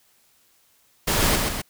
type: noise with echo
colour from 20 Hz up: pink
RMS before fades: -21 dBFS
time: 1.07-1.36 s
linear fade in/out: 10 ms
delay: 130 ms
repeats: 2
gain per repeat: -4 dB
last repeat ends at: 1.62 s
effects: white hiss -61 dBFS RMS until 1.69 s